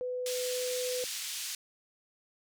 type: tone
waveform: sine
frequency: 500 Hz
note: B4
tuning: 21 cents sharp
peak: -32 dBFS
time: 0.01-1.04 s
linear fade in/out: 0 ms
type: band-pass noise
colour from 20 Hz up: white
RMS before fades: -38 dBFS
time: 0.26-1.55 s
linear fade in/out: 2 ms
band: 2700 to 7600 Hz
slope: 12 dB/octave
effects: none